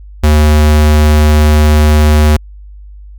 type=tone; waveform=square; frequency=75.7 Hz; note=D#2; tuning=47 cents flat; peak=-5 dBFS; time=0.23-2.37 s; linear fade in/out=10 ms; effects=added 50 Hz sine -29 dBFS peak until 3.18 s